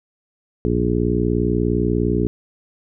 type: harmonic tone with a mistuned harmonic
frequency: 60 Hz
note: B1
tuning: 49 cents flat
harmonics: 1 / 2 / 3 / 4 / 5 / 6 / 7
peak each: -24 / -24 / -24 / -24 / -24 / -24 / -24 dBFS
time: 0.65-2.27 s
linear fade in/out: 0 ms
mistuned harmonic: 1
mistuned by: +85 cents
effects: none